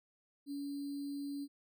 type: tone with sample-and-hold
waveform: sine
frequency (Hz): 283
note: C#4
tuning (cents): +36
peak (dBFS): -38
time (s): 0.46-1.48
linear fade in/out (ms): 50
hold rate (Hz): 4410
effects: none